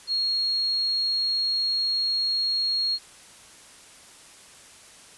sine tone, 4288 Hz, C8, 42 cents sharp, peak -22 dBFS, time 0.07-2.99 s, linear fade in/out 50 ms, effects white hiss -49 dBFS RMS until 5.17 s + resampled to 24000 Hz

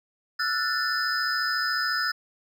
triangle tone cluster, 1332 / 1466 / 1766 / 5040 Hz, E6 / F#6 / A6 / D#8, +18 / -16 / +6 / +21 cents, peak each -29 / -27 / -28 / -28 dBFS, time 0.39-2.12 s, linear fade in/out 10 ms, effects none

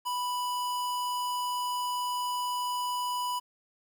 square tone, 987.8 Hz, B5, in tune, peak -30 dBFS, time 0.05-3.4 s, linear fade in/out 20 ms, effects 10-bit

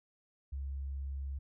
sine tone, 68.5 Hz, C#2, 20 cents flat, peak -36 dBFS, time 0.52-1.39 s, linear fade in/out 10 ms, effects none

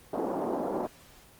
pink band-pass noise, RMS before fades -31 dBFS, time 0.13-0.87 s, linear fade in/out 5 ms, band 240 to 900 Hz, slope 24 dB/octave, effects pink hiss -55 dBFS RMS until 1.39 s + Opus 24 kbps

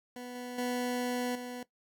20% pulse tone with level steps, 246.9 Hz, B3, in tune, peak -36 / -34 / -26 / -34 dBFS, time 0.16-1.63 s, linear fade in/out 2 ms, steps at 0.35 / 0.58 / 1.35 s, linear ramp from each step 5 ms, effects noise-tail reverb RT60 0.1 s tail -17 dB re dry

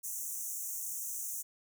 pink high-pass noise, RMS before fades -39 dBFS, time 0.03-1.43 s, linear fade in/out 20 ms, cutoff 6000 Hz, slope 96 dB/octave, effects none

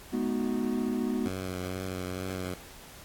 triangle chord, G# minor seventh, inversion none, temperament equal with one note detuned, 212.3 / 246.9 / 311.1 / 370 Hz, G#3 / B3 / D#4 / F#4, +38 / 0 / 0 / 0 cents, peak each -31 / -28 / -34 / -33 dBFS, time 0.12-1.29 s, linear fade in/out 20 ms
10% pulse tone with vibrato, 92.5 Hz, F#2, in tune, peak -25 dBFS, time 1.26-2.54 s, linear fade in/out 0 ms, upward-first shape triangle, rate 2.2 Hz, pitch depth 33 cents each way
effects pink hiss -49 dBFS RMS until 3.04 s + AAC 64 kbps

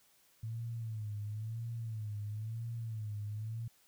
sine tone with vibrato, 110 Hz, A2, in tune, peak -37 dBFS, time 0.43-3.68 s, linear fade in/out 5 ms, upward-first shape sine, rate 0.99 Hz, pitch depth 100 cents each way, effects white hiss -68 dBFS RMS until 3.87 s

